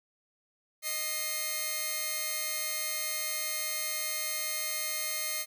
5% pulse tone pair together, 622.3 / 2115 Hz, D#5 / C7, 0 / +18 cents, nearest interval octave + major sixth, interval 2118 cents, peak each -27 / -22 dBFS, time 0.82-5.46 s, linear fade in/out 50 ms, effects none

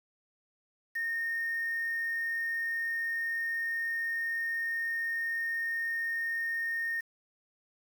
sine tone with quantisation, 1839 Hz, A#6, 24 cents flat, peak -30 dBFS, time 0.95-7.01 s, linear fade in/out 10 ms, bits 8, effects none

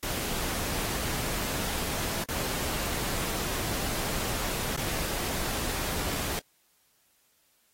pink noise with dropouts, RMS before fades -32 dBFS, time 0.03-6.39 s, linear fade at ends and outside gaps 0 ms, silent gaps 2.239-2.288 / 4.761-4.776 s, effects white hiss -68 dBFS RMS until 7.73 s + AAC 48 kbps

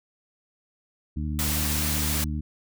harmonic tone, 75.5 Hz, D2, 48 cents sharp, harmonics 1 / 2 / 3 / 4, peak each -28 / -33 / -34 / -38 dBFS, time 1.16-2.41 s, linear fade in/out 10 ms
white noise, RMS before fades -28 dBFS, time 1.39-2.24 s, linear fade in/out 0 ms
effects none

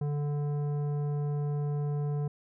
sine tone with tanh clipping, 146 Hz, D3, 10 cents flat, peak -30 dBFS, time 0.01-2.28 s, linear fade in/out 5 ms, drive 12 dB, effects none

